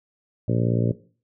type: harmonic tone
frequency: 58.27 Hz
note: A#1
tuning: in tune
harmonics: 2 / 3 / 4 / 5 / 6 / 7 / 8 / 9 / 10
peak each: -22 / -26 / -28 / -30 / -32 / -33 / -34 / -35 / -36 dBFS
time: 0.48-0.92 s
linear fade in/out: 5 ms
effects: noise-tail reverb RT60 0.4 s tail -17 dB re dry